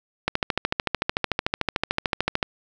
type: click train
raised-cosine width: 0.3 ms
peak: -5 dBFS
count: 30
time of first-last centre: 0.28-2.428 s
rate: 13.5 Hz
effects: none